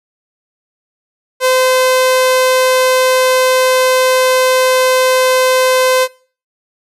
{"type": "tone", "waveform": "sawtooth", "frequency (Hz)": 514, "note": "C5", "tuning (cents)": -31, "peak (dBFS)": -5, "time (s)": [1.4, 6.08], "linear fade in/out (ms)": 50, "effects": ["noise-tail reverb RT60 0.4 s tail -21 dB re dry", "resampled to 32000 Hz"]}